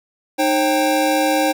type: tone cluster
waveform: square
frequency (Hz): 307.8 / 538 / 783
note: D#4 / C5 / G5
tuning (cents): -19 / +48 / -2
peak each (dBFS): -20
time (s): 0.38-1.53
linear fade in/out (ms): 20
effects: none